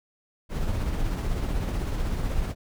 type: noise with tremolo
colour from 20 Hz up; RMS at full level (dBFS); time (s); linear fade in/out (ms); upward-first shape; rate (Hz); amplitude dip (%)
brown; -25; 0.49-2.55; 50; triangle; 16; 40
effects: none